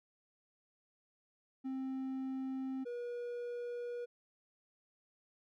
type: tone pair in turn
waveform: triangle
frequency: 263.9 / 481.8 Hz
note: C4 / B4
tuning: +15 / -43 cents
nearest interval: minor seventh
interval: 1042 cents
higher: second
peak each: -35 / -37 dBFS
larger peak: first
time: 1.64-2.85 / 2.85-4.06 s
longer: neither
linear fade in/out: 20 ms
effects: none